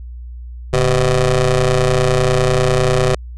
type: ring-modulated tone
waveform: 20% pulse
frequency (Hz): 123.47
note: B2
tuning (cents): 0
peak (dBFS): -4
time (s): 0.73-3.15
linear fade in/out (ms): 5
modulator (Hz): 262
effects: added 60 Hz sine -28 dBFS peak until 3.37 s + resampled to 22050 Hz